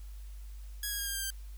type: tone with pitch steps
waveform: 5% pulse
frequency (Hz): 1661.2 / 1643.1 / 1625.1 / 1607.4 / 1589.9 / 1572.5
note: G#6 / G#6 / G#6 / G6 / G6 / G6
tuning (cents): 0 / -19 / -38 / +43 / +24 / +5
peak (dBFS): -23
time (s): 0.83-1.304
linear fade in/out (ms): 2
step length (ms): 79
effects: added 50 Hz sine -42 dBFS peak until 1.57 s + white hiss -62 dBFS RMS until 1.57 s